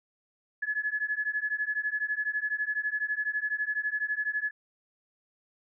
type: beating tone pair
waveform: sine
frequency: 1700 / 1712 Hz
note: G#6 / A6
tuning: +40 / -48 cents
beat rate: 12 Hz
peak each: -31 dBFS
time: 0.62-4.51 s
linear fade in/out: 10 ms
effects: none